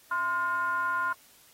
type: ring-modulated tone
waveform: triangle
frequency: 190.6 Hz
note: G3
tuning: 48 cents flat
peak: -21 dBFS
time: 0.11-1.13 s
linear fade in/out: 5 ms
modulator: 1230 Hz
effects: white hiss -58 dBFS RMS until 1.53 s + AAC 48 kbps